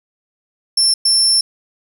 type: tone bursts at uneven times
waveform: 35% pulse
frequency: 5380 Hz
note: E8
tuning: 34 cents sharp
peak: -8 dBFS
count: 2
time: 0.77-0.94 / 1.05-1.41 s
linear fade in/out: 5 ms
effects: 7-bit